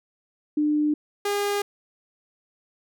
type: tone pair in turn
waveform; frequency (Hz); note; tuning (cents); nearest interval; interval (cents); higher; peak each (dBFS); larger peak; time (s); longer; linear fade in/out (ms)
sine / sawtooth; 299.5 / 406.9; D4 / G#4; +34 / -35; perfect fourth; 531; second; -19; neither; 0.57-0.94 / 1.25-1.62; neither; 5
effects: none